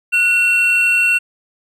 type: tone pair together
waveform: triangle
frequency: 1466 / 2718 Hz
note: F#6 / F7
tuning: -16 / -48 cents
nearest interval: major seventh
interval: 1068 cents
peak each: -19 / -10 dBFS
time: 0.12-1.19 s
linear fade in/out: 20 ms
effects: none